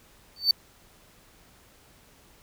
triangle tone with exponential growth, 4540 Hz, C#8, 41 cents sharp, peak -12 dBFS, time 0.36-0.51 s, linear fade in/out 2 ms, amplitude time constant 32 ms, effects pink hiss -57 dBFS RMS until 2.42 s

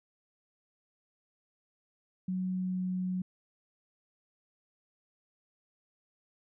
sine tone with pitch glide, 185 to 183.83 Hz, F#3 to F#3, 0 to -11 cents, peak -30 dBFS, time 2.28-3.22 s, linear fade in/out 5 ms, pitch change -11 cents, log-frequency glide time 2.49-2.82 s, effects none

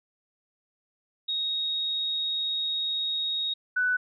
sine tone pair in turn, 3758 / 1491.4 Hz, A#7 / F#6, +13 / +13 cents, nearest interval octave + major third, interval 1600 cents, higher first, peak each -26 / -22 dBFS, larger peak second, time 1.28-3.54 / 3.76-3.97 s, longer first, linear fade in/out 10 ms, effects none

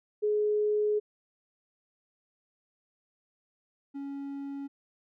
sine / triangle tone pair in turn, 420.8 / 278.8 Hz, G#4 / C#4, +23 / +10 cents, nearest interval perfect fifth, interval 713 cents, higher first, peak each -24 / -33 dBFS, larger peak first, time 0.22-1 / 3.94-4.68 s, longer first, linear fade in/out 20 ms, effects none

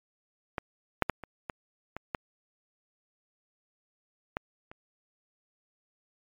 clicks, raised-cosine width 0.5 ms, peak -16 / -7 / -11 / -25 / -19 / -21 / -15 / -15 / -30 dBFS, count 9, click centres 0.582 / 1.023 / 1.097 / 1.237 / 1.498 / 1.966 / 2.148 / 4.369 / 4.715 s, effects MP3 96 kbps

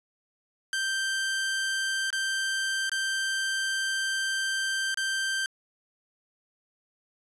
sawtooth tone with dropouts, 1567 Hz, G6, 1 cent flat, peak -23 dBFS, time 0.73-5.46 s, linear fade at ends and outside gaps 1 ms, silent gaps 2.104-2.128 / 2.895-2.917 / 4.944-4.973 s, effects resampled to 24000 Hz

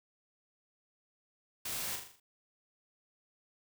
white noise with echo, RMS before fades -39 dBFS, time 1.65-1.96 s, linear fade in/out 5 ms, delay 40 ms, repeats 6, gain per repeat -5 dB, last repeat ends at 2.2 s, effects none

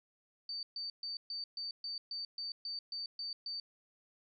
sine tone bursts, 4591 Hz, D8, 40 cents flat, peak -38 dBFS, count 12, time 0.49-3.6 s, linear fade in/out 2 ms, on 140 ms, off 130 ms, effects none

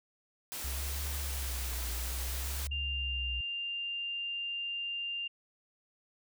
white noise, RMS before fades -40 dBFS, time 0.52-2.67 s, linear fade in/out 0 ms
sine tone with vibrato, 65.41 Hz, C2, in tune, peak -35 dBFS, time 0.64-3.41 s, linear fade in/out 5 ms, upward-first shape triangle, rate 0.59 Hz, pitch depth 170 cents each way
sine tone, 2794 Hz, F7, in tune, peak -34 dBFS, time 2.71-5.28 s, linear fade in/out 10 ms
effects none

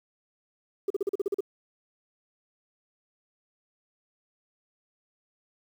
sine tone bursts, 397.4 Hz, G4, 24 cents sharp, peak -22 dBFS, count 9, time 0.88-1.407 s, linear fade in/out 5 ms, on 23 ms, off 40 ms, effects tanh soft clip ceiling -20 dBFS + 9-bit

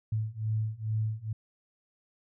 sine beating tone pair, 108 / 110.3 Hz, A2 / A2, -32 / +5 cents, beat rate 2.3 Hz, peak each -32 / -31 dBFS, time 0.12-1.33 s, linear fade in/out 5 ms, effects none

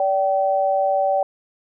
sine tone pair together, 577.6 / 771 Hz, D5 / G5, -29 / -29 cents, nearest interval perfect fourth, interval 500 cents, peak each -19 dBFS, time 0-1.23 s, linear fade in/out 2 ms, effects none

